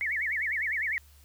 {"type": "tone with vibrato", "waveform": "sine", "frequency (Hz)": 1975.5, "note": "B6", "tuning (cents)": 0, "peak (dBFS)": -27, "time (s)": [0.01, 0.98], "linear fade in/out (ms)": 0, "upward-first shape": "sine", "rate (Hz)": 9.9, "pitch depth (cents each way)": 240, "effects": ["added 72 Hz sine -54 dBFS peak until 1.24 s", "white hiss -61 dBFS RMS until 1.24 s"]}